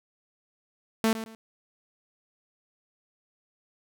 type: tone with echo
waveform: sawtooth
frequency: 222.8 Hz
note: A3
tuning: 22 cents sharp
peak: -17 dBFS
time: 1.04-1.13 s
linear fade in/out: 0 ms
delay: 110 ms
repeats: 2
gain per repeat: -12 dB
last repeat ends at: 1.35 s
effects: none